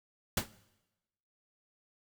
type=noise with exponential decay; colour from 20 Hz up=pink; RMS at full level=-24 dBFS; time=0.37-0.49 s; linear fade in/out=5 ms; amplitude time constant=24 ms; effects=noise-tail reverb RT60 1.0 s tail -20 dB re dry